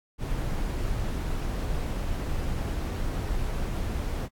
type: noise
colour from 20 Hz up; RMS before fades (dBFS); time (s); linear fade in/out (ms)
brown; -29; 0.18-4.29; 50
effects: AAC 64 kbps